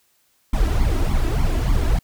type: noise with flanger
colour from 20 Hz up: brown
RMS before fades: -18 dBFS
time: 0.53-1.99 s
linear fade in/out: 5 ms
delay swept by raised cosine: 0.9 to 3.1 ms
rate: 3.4 Hz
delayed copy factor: +0.85
effects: white hiss -63 dBFS RMS until 2.03 s